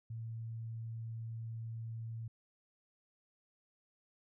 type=tone; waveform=sine; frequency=113.6 Hz; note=A#2; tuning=44 cents flat; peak=-40 dBFS; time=0.1-2.28 s; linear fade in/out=5 ms; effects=none